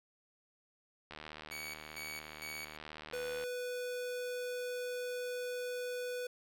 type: click train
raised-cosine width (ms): 0.3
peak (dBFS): -30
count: 180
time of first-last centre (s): 1.11-3.438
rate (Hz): 76.9
type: tone with tremolo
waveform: sawtooth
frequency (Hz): 2256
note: C#7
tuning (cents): +30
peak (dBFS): -39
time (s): 1.51-2.77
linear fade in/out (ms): 10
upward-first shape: square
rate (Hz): 2.2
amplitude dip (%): 75
type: tone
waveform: square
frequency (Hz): 494.7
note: B4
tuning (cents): +3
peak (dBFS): -38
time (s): 3.13-6.27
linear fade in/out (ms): 5
effects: none